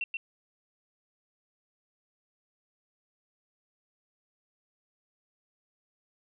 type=tone with echo; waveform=sine; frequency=2716 Hz; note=F7; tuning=49 cents flat; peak=-29 dBFS; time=0.01-0.04 s; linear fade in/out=2 ms; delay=130 ms; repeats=1; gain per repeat=-2 dB; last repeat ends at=0.17 s; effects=none